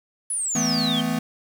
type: exponential sweep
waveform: sine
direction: down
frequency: 10410 to 3096 Hz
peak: -23 dBFS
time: 0.3-1.01 s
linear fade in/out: 5 ms
type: chord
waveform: square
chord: E suspended fourth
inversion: none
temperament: equal with one note detuned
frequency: 164.81 / 220 / 250.1 Hz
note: E3 / A3 / B3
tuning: 0 / 0 / +22 cents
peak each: -29 / -27 / -26 dBFS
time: 0.55-1.19 s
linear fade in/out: 5 ms
effects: 8-bit